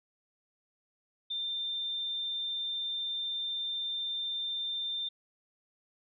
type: tone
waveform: sine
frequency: 3588 Hz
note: A7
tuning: 33 cents sharp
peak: -32 dBFS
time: 1.3-5.09 s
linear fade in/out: 10 ms
effects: none